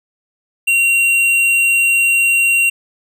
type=tone with tanh clipping; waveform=triangle; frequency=2752 Hz; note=F7; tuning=26 cents flat; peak=-12 dBFS; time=0.67-2.7 s; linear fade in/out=10 ms; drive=16 dB; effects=none